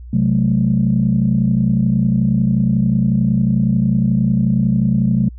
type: chord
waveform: sine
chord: F# diminished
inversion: second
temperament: equal with one note detuned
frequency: 130.81 / 185 / 216.1 Hz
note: C3 / F#3 / A3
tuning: 0 / 0 / -31 cents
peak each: -16 dBFS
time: 0.13-5.29 s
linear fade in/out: 5 ms
effects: tanh soft clip ceiling -4 dBFS + added 60 Hz sine -31 dBFS peak until 5.38 s